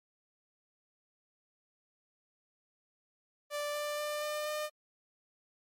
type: tone with pitch steps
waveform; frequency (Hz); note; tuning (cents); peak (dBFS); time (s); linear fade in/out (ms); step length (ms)
sawtooth; 587.3 / 591.7 / 596.2 / 600.7 / 605.2; D5 / D5 / D5 / D5 / D#5; 0 / +13 / +26 / +39 / -48; -30; 3.5-4.7; 50; 240
effects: MP3 64 kbps